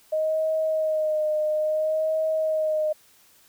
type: tone with vibrato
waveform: sine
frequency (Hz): 622.3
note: D#5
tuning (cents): 0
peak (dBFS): -21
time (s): 0.12-2.93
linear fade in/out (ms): 10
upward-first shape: sine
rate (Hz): 0.59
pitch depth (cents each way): 29
effects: white hiss -57 dBFS RMS until 3.48 s